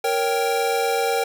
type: chord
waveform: square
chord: G diminished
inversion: first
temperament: equal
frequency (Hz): 466.2 / 554.4 / 784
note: Bb4 / Db5 / G5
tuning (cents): 0 / 0 / 0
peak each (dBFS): -23 / -28 / -24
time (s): 0.04-1.24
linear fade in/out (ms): 5
effects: 8-bit